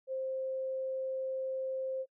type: tone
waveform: sine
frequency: 526 Hz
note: C5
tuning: 9 cents sharp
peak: -33 dBFS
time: 0.07-2.06 s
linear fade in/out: 50 ms
effects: noise-tail reverb RT60 0.1 s tail -25 dB re dry